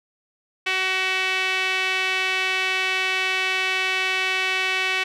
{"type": "tone with band-pass filter", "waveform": "sawtooth", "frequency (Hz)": 376.2, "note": "F#4", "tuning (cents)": 29, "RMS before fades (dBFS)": -23, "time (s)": [0.66, 5.04], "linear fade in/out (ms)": 10, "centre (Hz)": 2500, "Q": 2.7, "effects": []}